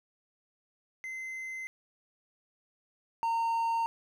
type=tone pair in turn; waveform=triangle; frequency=2063 / 917.4 Hz; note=C7 / A#5; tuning=-25 / -28 cents; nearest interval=octave + major second; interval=1403 cents; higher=first; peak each=-35 / -25 dBFS; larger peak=second; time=1.04-1.67 / 3.23-3.86 s; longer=neither; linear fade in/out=0 ms; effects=none